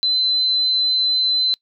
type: tone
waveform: sine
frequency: 4048 Hz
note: B7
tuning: 42 cents sharp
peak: -15 dBFS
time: 0.03-1.54 s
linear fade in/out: 0 ms
effects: noise-tail reverb RT60 0.1 s tail -25 dB re dry